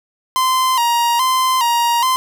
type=tone with vibrato; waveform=45% pulse; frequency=987.8 Hz; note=B5; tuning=in tune; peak=-13 dBFS; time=0.36-2.16 s; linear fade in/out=0 ms; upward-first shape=square; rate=1.2 Hz; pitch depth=80 cents each way; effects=none